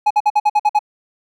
triangle tone bursts, 840 Hz, G#5, 19 cents sharp, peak -8 dBFS, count 8, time 0.06-0.792 s, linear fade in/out 10 ms, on 46 ms, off 52 ms, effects none

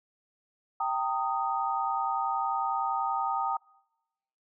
sine chord, Eb major, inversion first, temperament equal with one note detuned, 784 / 914.7 / 1244.5 Hz, G5 / Bb5 / Eb6, 0 / -33 / 0 cents, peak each -31 dBFS, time 0.8-3.57 s, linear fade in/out 5 ms, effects noise-tail reverb RT60 1.0 s tail -26 dB re dry

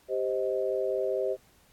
sine chord, C minor, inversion second, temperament just, 392.4 / 523.3 / 627.9 Hz, G4 / C5 / Eb5, +2 / 0 / +16 cents, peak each -30 / -30 / -32 dBFS, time 0.08-1.37 s, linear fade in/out 50 ms, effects pink hiss -62 dBFS RMS until 1.72 s + AAC 64 kbps

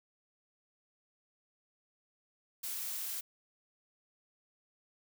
blue noise, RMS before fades -39 dBFS, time 2.63-3.21 s, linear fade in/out 10 ms, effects none

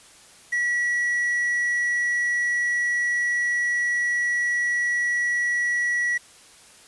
triangle tone with quantisation, 1935 Hz, B6, 36 cents flat, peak -19 dBFS, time 0.52-6.18 s, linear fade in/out 10 ms, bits 7, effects white hiss -50 dBFS RMS until 6.87 s + resampled to 24000 Hz

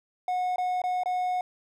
triangle tone with dropouts, 729 Hz, F#5, 26 cents flat, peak -23 dBFS, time 0.28-1.41 s, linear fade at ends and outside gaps 2 ms, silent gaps 0.56-0.582 / 0.818-0.838 / 1.035-1.058 s, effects none

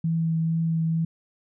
sine tone with vibrato, 163.3 Hz, E3, 16 cents flat, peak -21 dBFS, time 0.04-1.05 s, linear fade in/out 5 ms, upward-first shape triangle, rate 2.2 Hz, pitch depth 13 cents each way, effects none

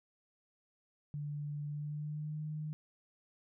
sine tone with pitch glide, 146.83 to 153.07 Hz, D3 to D#3, 0 to -28 cents, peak -37 dBFS, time 1.14-2.73 s, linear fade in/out 0 ms, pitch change +72 cents, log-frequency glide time 1.67-2.42 s, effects none

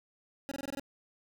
25% pulse tone bursts, 277.2 Hz, C#4, in tune, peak -32 dBFS, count 7, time 0.49-0.797 s, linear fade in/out 0 ms, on 25 ms, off 22 ms, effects none

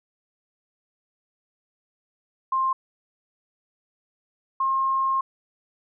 sine tone pair in turn, 1056 / 1068.9 Hz, C6 / C6, +16 / +37 cents, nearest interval unison, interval 21 cents, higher second, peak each -20 / -20 dBFS, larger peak neither, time 2.52-2.73 / 4.6-5.21 s, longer second, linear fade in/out 5 ms, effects none

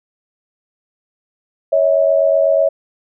sine tone pair together, 556 / 644.1 Hz, C#5 / E5, +5 / -40 cents, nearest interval minor third, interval 255 cents, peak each -13 dBFS, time 1.72-2.69 s, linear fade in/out 10 ms, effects none

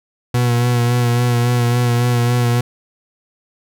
40% pulse tone with vibrato, 121 Hz, B2, 35 cents flat, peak -12 dBFS, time 0.34-2.61 s, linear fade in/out 5 ms, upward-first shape sine, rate 3.6 Hz, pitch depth 26 cents each way, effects none

